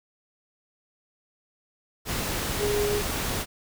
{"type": "tone in noise", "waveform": "sine", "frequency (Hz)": 413.4, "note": "G#4", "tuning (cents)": -8, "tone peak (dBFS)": -24, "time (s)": [2.58, 3.03], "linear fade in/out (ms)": 50, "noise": "pink", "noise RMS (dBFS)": -29, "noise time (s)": [2.05, 3.46], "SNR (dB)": 2, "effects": []}